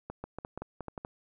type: clicks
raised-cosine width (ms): 1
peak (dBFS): -24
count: 10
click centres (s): 0.1 / 0.24 / 0.386 / 0.449 / 0.576 / 0.62 / 0.807 / 0.883 / 0.978 / 1.049
effects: none